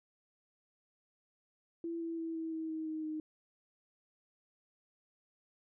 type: tone with pitch steps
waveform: sine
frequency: 334.9 / 331.2 / 327.6 / 324.1 / 320.5 / 317 / 313.6 / 310.1 Hz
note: E4 / E4 / E4 / E4 / E4 / D#4 / D#4 / D#4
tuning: +27 / +8 / -11 / -29 / -49 / +32 / +14 / -6 cents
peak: -36 dBFS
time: 1.84-3.2 s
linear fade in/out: 2 ms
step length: 170 ms
effects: none